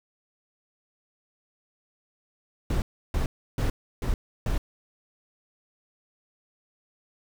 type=noise bursts; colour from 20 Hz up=brown; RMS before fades=-25 dBFS; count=5; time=2.7-4.58 s; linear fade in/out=2 ms; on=120 ms; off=320 ms; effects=none